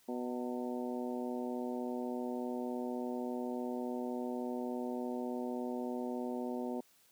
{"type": "harmonic tone with a mistuned harmonic", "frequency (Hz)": 123.47, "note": "B2", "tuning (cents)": 0, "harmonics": [2, 3, 4, 5, 6, 7], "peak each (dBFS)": [-38, -42, -44, -46, -48, -49], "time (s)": [0.08, 6.81], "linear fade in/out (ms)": 10, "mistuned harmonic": 7, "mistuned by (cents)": 64, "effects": ["white hiss -67 dBFS RMS until 7.11 s", "high-pass 60 Hz 12 dB/octave"]}